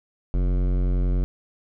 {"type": "tone with hard clipping", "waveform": "sine", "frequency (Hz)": 45.41, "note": "F#1", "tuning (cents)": -32, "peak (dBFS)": -21, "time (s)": [0.34, 1.24], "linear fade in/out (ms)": 0, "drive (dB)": 16, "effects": []}